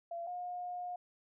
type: tone pair in turn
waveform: sine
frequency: 682 / 715.3 Hz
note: F5 / F5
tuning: -41 / +41 cents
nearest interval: minor second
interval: 82 cents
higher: second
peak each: -38 / -38 dBFS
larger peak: neither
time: 0.11-0.27 / 0.27-0.96 s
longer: second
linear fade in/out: 5 ms
effects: none